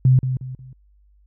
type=tone with echo; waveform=sine; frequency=129.1 Hz; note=C3; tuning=23 cents flat; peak=-10 dBFS; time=0.05-0.19 s; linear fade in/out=2 ms; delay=180 ms; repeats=3; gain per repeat=-9 dB; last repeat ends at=0.73 s; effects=added 50 Hz sine -52 dBFS peak until 1.26 s